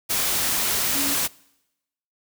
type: tone in noise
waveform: sine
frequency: 278.8 Hz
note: C#4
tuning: 10 cents sharp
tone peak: -29 dBFS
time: 0.94-1.15 s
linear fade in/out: 20 ms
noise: white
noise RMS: -23 dBFS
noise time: 0.09-1.28 s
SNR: -9 dB
effects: noise-tail reverb RT60 0.9 s tail -24 dB re dry